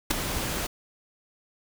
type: noise with ADSR envelope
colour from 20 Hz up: pink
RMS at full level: -19 dBFS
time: 0.1-0.67 s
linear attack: 12 ms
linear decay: 5 ms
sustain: -11 dB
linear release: 9 ms
effects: none